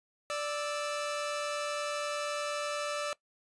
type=tone pair together; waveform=sawtooth; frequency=587.3 / 1318.5 Hz; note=D5 / E6; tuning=0 / 0 cents; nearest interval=octave + major second; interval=1400 cents; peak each=-30 / -34 dBFS; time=0.3-3.13 s; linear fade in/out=0 ms; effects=noise-tail reverb RT60 0.1 s tail -20 dB re dry + resampled to 22050 Hz